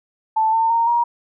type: tone with pitch steps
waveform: sine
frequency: 880 / 901.6 / 923.8 / 946.4 Hz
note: A5 / A5 / A#5 / A#5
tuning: 0 / +42 / -16 / +26 cents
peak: -14 dBFS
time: 0.36-1.04 s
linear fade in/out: 10 ms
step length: 170 ms
effects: none